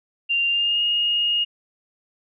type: tone with pitch glide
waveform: sine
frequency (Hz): 2783 to 2856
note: F7 to F7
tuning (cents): -7 to +38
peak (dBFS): -18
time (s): 0.29-1.45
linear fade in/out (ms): 20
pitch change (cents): +45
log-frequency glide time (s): 0.48-0.82
effects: none